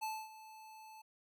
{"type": "tone with ADSR envelope", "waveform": "square", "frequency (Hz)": 873, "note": "A5", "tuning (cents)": -14, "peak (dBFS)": -37, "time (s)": [0.01, 1.02], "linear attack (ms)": 23, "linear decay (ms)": 250, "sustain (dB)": -16, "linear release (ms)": 9, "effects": []}